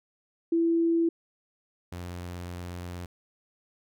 sine / sawtooth tone pair in turn, 333.4 / 88.31 Hz, E4 / F2, +20 / +20 cents, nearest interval octave + major seventh, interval 2300 cents, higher first, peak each -21 / -32 dBFS, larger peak first, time 0.52-1.09 / 1.92-3.06 s, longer second, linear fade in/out 5 ms, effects none

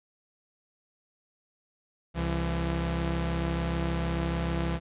sawtooth tone pair together, 66.7 / 168.07 Hz, C2 / E3, +34 / +34 cents, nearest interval octave + major third, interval 1600 cents, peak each -26 dBFS, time 2.14-4.8 s, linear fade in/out 50 ms, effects resampled to 8000 Hz

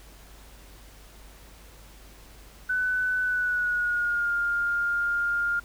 sine tone with pitch glide, 1500 to 1407.7 Hz, F#6 to F6, +23 to +13 cents, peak -23 dBFS, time 2.69-5.6 s, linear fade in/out 10 ms, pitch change -110 cents, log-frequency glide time 3.23-4.33 s, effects added 50 Hz sine -49 dBFS peak until 5.64 s + pink hiss -52 dBFS RMS until 5.64 s

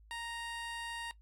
15% pulse tone with low-pass filter, 932.3 Hz, A#5, in tune, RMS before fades -42 dBFS, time 0.11-1.11 s, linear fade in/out 0 ms, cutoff 11000 Hz, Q 0.64, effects noise-tail reverb RT60 0.1 s tail -17 dB re dry + added 53 Hz sine -57 dBFS peak until 1.21 s

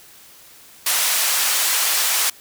white band-pass noise, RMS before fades -19 dBFS, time 0.86-2.3 s, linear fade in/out 5 ms, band 800 to 14000 Hz, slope 12 dB/octave, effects white hiss -46 dBFS RMS until 2.4 s

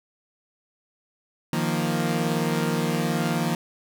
sawtooth chord, Eb suspended second, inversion none, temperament equal, 155.56 / 174.61 / 233.1 Hz, Eb3 / F3 / Bb3, 0 / 0 / 0 cents, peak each -23 dBFS, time 1.53-3.55 s, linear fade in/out 2 ms, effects none

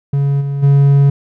triangle tone with level steps, 140.3 Hz, C#3, 21 cents sharp, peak -9 / -14 / -4 dBFS, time 0.13-1.1 s, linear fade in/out 5 ms, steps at 0.4 / 0.62 s, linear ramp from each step 20 ms, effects none

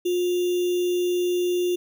sine tone with sample-and-hold, 356.4 Hz, F4, 35 cents sharp, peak -20 dBFS, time 0.05-1.76 s, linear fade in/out 10 ms, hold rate 3150 Hz, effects none

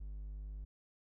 triangle tone, 50.5 Hz, G#1, 48 cents flat, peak -40 dBFS, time 0-0.65 s, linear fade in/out 10 ms, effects none

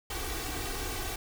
pink noise with comb filter, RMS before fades -35 dBFS, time 0.1-1.16 s, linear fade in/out 5 ms, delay 2.6 ms, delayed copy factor +0.9, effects none

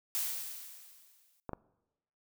blue noise with exponential decay, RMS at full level -32 dBFS, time 0.15-1.4 s, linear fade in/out 0 ms, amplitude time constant 270 ms
clicks, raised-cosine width 1 ms, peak -24 / -23 dBFS, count 2, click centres 1.493 / 1.533 s
effects noise-tail reverb RT60 1.0 s tail -22 dB re dry

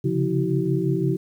sine tone cluster, 135 / 140.8 / 174.6 / 326.1 / 380.9 Hz, C#3 / C#3 / F3 / E4 / G4, -45 / +27 / 0 / -19 / -50 cents, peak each -26 dBFS, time 0.04-1.17 s, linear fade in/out 10 ms, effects 9-bit

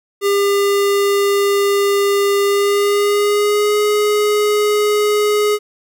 square tone with pitch glide, 401.4 to 418.2 Hz, G4 to G#4, +41 to +12 cents, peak -13 dBFS, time 0.21-5.59 s, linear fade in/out 50 ms, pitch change +71 cents, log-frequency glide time 2.45-3.78 s, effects 9-bit

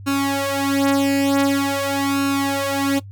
sawtooth tone with flanger, 277.2 Hz, C#4, in tune, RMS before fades -19 dBFS, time 0.06-3 s, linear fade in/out 20 ms, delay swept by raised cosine 0.74 to 4.04 ms, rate 0.46 Hz, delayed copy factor +0.85, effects noise-tail reverb RT60 0.1 s tail -19 dB re dry + added 99 Hz sine -34 dBFS peak until 3.11 s

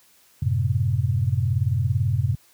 sine chord, F# diminished, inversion none, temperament equal, 92.5 / 110 / 130.81 Hz, F#2 / A2 / C3, 0 / 0 / 0 cents, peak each -23 dBFS, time 0.42-2.35 s, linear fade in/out 5 ms, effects white hiss -57 dBFS RMS until 2.53 s + high-pass 60 Hz 12 dB/octave

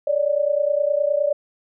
sine tone pair together, 567 / 596.7 Hz, C#5 / D5, +39 / +27 cents, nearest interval minor second, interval 88 cents, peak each -20 dBFS, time 0.07-1.33 s, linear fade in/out 5 ms, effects none

